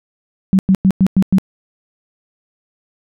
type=tone bursts; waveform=sine; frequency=190 Hz; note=F#3; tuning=46 cents sharp; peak=-7 dBFS; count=6; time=0.53-1.384 s; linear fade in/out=0 ms; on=59 ms; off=100 ms; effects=none